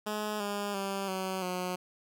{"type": "tone with pitch steps", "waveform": "10% pulse", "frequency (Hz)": [211.5, 203.6, 195.97, 188.64, 181.59], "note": ["G#3", "G#3", "G3", "F#3", "F#3"], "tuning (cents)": [32, -34, 0, 34, -32], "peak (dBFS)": -24, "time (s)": [0.06, 1.76], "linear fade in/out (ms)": 10, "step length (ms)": 340, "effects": []}